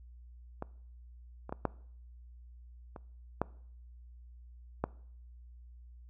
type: clicks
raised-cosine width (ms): 1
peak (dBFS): -23 / -28 / -22 / -15 / -30 / -15 / -16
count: 7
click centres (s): 0.624 / 1.494 / 1.525 / 1.653 / 2.962 / 3.416 / 4.84
effects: noise-tail reverb RT60 0.6 s tail -22 dB re dry + added 60 Hz sine -50 dBFS peak until 6.09 s